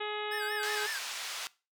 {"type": "harmonic tone", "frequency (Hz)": 420.9, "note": "G#4", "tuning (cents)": 23, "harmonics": [1, 2, 3, 4, 5, 6, 7, 8, 9], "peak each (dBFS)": [-37, -40, -42, -43, -44, -45, -45, -46, -47], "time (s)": [0, 0.87], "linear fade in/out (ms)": 10}
{"type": "tone with vibrato", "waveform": "square", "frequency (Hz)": 1662, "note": "G#6", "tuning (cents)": 1, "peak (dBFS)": -36, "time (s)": [0.31, 0.99], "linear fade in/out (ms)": 10, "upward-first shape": "sine", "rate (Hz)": 5.5, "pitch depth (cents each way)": 130}
{"type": "band-pass noise", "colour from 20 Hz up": "white", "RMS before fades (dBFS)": -39, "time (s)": [0.63, 1.47], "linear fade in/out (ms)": 0, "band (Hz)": [940, 5300], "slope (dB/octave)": 12}
{"effects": ["noise-tail reverb RT60 0.3 s tail -20 dB re dry"]}